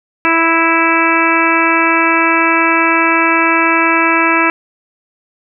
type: harmonic tone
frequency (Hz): 329.6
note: E4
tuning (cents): 0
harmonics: 1 / 2 / 3 / 4 / 5 / 6 / 7 / 8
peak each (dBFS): -16 / -22 / -16 / -16 / -18 / -21 / -16 / -18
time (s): 0.25-4.5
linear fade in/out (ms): 0
effects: none